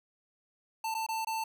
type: tone with dropouts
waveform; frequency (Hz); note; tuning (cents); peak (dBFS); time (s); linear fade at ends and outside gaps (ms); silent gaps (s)
square; 890; A5; +20; -32; 0.84-1.44; 5; 0.943-0.948 / 1.065-1.087 / 1.248-1.27
effects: none